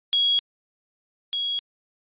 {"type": "tone pair in turn", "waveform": "sine", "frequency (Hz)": [3317, 3317], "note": ["G#7", "G#7"], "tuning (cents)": [-3, -3], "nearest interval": "unison", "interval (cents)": 0, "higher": "neither", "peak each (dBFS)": [-17, -23], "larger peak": "first", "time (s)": [[0.13, 0.39], [1.33, 1.59]], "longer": "neither", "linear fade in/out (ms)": 0, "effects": ["resampled to 8000 Hz"]}